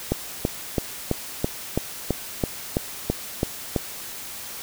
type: click train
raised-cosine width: 2 ms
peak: -7 dBFS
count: 12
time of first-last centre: 0.12-3.762 s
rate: 3.02 Hz
effects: white hiss -36 dBFS RMS until 4.62 s